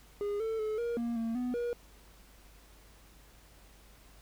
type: tone with pitch steps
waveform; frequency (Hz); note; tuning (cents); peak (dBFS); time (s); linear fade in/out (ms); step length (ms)
triangle; 409.4 / 446 / 431.3 / 471.6 / 235 / 228 / 248.1 / 478.4; G#4 / A4 / A4 / A#4 / A#3 / A#3 / B3 / A#4; -25 / +23 / -35 / +20 / +14 / -38 / +8 / +45; -29; 0.21-1.73; 0; 190
effects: added 50 Hz sine -58 dBFS peak until 4.21 s + pink hiss -60 dBFS RMS until 4.21 s